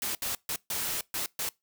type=noise bursts at uneven times; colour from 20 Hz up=white; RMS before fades=-32 dBFS; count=6; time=0.02-0.15 / 0.22-0.35 / 0.49-0.56 / 0.7-1.01 / 1.14-1.26 / 1.39-1.49 s; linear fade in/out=2 ms; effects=noise-tail reverb RT60 0.2 s tail -23 dB re dry